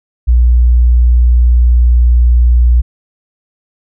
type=tone; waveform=sine; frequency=60.1 Hz; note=B1; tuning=46 cents flat; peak=-4 dBFS; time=0.27-2.82 s; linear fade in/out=20 ms; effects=none